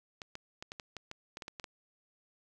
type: clicks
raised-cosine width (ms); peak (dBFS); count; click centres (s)
0.2; -25; 12; 0.218 / 0.354 / 0.625 / 0.719 / 0.798 / 0.967 / 1.114 / 1.371 / 1.422 / 1.481 / 1.598 / 1.642
effects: none